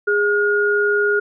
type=tone pair together; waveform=sine; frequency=411.9 / 1433.5 Hz; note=G#4 / F6; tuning=-14 / +45 cents; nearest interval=octave + minor seventh; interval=2159 cents; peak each=-17 dBFS; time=0.07-1.2 s; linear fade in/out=10 ms; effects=none